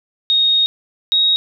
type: tone pair in turn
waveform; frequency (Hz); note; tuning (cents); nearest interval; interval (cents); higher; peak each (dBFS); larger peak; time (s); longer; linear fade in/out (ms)
sine; 3729 / 3777; A#7 / A#7; 0 / +22; unison; 22; second; -11; neither; 0.3-0.66 / 1.12-1.36; first; 0
effects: none